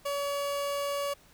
30% pulse tone, 567 Hz, C#5, 39 cents sharp, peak -27 dBFS, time 0.05-1.14 s, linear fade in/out 10 ms, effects pink hiss -59 dBFS RMS until 1.33 s

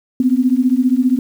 sine beating tone pair, 246.9 / 261.9 Hz, B3 / C4, 0 / +2 cents, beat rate 15 Hz, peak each -14 dBFS, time 0.2-1.19 s, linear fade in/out 2 ms, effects 7-bit

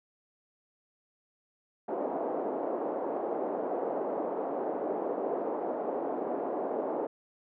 white band-pass noise, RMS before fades -33 dBFS, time 1.88-7.07 s, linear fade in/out 5 ms, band 290 to 710 Hz, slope 24 dB/octave, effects none

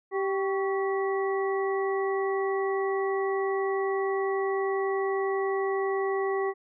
harmonic tone with a mistuned harmonic, 389.6 Hz, G4, 11 cents flat, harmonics 1 / 2 / 3 / 5, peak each -26 / -34 / -35 / -37 dBFS, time 0.11-6.54 s, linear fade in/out 50 ms, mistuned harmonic 3, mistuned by -70 cents, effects none

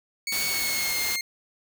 20% pulse tone with pitch glide, 2229 to 2125 Hz, C#7 to C7, +9 to +26 cents, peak -22 dBFS, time 0.27-1.21 s, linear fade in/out 2 ms, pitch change -83 cents, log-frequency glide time 0.47-1.01 s
white noise, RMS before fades -30 dBFS, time 0.32-1.16 s, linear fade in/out 2 ms
effects none

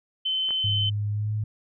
sine tone, 3064 Hz, G7, 40 cents flat, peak -23 dBFS, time 0.25-0.9 s, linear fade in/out 10 ms
clicks, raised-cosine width 0.5 ms, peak -30 / -24 dBFS, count 2, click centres 0.489 / 0.507 s
sine tone with pitch glide, 103.83 to 106.93 Hz, G#2 to A2, 0 to -49 cents, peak -24 dBFS, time 0.64-1.44 s, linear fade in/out 5 ms, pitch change +51 cents, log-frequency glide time 1.11-1.33 s
effects none

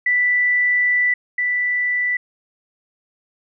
sine tone pair in turn, 1975.5 / 1975.5 Hz, B6 / B6, 0 / 0 cents, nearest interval unison, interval 0 cents, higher neither, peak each -14 / -17 dBFS, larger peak first, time 0.06-1.14 / 1.38-2.17 s, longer first, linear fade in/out 5 ms, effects none

